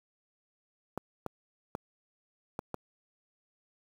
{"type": "clicks", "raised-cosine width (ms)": 1, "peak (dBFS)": -20, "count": 5, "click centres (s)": [0.976, 1.263, 1.751, 2.591, 2.743], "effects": ["high-pass 80 Hz 12 dB/octave", "8-bit"]}